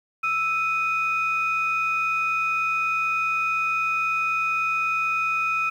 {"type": "tone pair together", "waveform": "sine", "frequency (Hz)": [1318.5, 2489], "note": ["E6", "D#7"], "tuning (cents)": [0, 0], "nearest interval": "major seventh", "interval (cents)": 1100, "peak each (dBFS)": -23, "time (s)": [0.23, 5.7], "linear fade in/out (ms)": 10, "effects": ["tanh soft clip ceiling -15 dBFS", "9-bit"]}